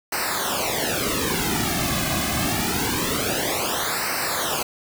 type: noise with flanger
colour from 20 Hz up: pink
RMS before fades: -24 dBFS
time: 0.12-4.63 s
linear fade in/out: 5 ms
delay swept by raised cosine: 0.29 to 2.19 ms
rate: 0.25 Hz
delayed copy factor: -1
effects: none